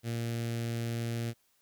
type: tone with notch filter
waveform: sawtooth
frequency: 116.54 Hz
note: A#2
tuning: in tune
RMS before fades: -34 dBFS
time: 0.03-1.34 s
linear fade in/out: 50 ms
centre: 1000 Hz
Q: 0.97
effects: white hiss -71 dBFS RMS until 1.61 s